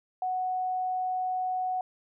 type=tone; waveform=sine; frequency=740 Hz; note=F#5; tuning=in tune; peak=-27 dBFS; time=0.22-1.81 s; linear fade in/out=2 ms; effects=none